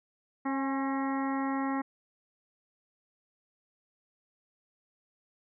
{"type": "harmonic tone with a mistuned harmonic", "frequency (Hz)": 270, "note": "C#4", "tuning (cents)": -45, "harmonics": [1, 2, 3, 4, 5, 6, 7, 8], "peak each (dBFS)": [-30, -42, -36, -38, -43, -51, -42, -50], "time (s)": [0.45, 1.82], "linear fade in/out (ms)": 10, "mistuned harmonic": 3, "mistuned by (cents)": 28, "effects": []}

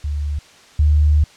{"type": "tone pair in turn", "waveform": "sine", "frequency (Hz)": [73.3, 74.97], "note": ["D2", "D2"], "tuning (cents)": [-3, 36], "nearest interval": "unison", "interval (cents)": 39, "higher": "second", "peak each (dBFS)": [-19, -10], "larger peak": "second", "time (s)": [[0.04, 0.39], [0.79, 1.24]], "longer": "second", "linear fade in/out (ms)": 5, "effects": ["white hiss -46 dBFS RMS until 1.36 s", "low-pass 6000 Hz 12 dB/octave"]}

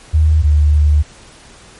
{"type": "tone pair in turn", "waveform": "sine", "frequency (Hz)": [77.7, 74.64], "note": ["D#2", "D2"], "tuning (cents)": [-2, 29], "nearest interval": "minor second", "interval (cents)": 69, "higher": "first", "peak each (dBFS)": -7, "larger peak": "neither", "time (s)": [[0.13, 0.43], [0.43, 1.03]], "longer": "second", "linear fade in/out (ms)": 20, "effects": ["pink hiss -41 dBFS RMS until 1.79 s", "MP3 48 kbps"]}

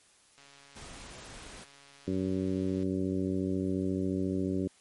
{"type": "click train", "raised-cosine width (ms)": 0.2, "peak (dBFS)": -38, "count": 344, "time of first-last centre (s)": [0.38, 2.83], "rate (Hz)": 140}
{"type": "noise", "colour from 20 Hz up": "pink", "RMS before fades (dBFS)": -47, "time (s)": [0.75, 1.65], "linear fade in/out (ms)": 20}
{"type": "harmonic tone", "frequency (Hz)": 94.2, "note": "F#2", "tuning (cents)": 32, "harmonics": [1, 2, 3, 4, 5, 6], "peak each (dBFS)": [-37, -33, -32, -35, -43, -44], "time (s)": [2.07, 4.68], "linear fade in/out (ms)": 10}
{"effects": ["white hiss -62 dBFS RMS until 4.8 s", "MP3 48 kbps"]}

